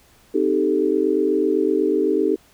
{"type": "chord", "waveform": "sine", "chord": "A half-diminished seventh", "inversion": "first", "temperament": "equal", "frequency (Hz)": [261.6, 311.1, 392, 440], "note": ["C4", "Eb4", "G4", "A4"], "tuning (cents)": [0, 0, 0, 0], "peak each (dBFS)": [-26, -21, -20, -22], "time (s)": [0.34, 2.36], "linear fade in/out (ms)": 10, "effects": ["pink hiss -54 dBFS RMS until 2.53 s"]}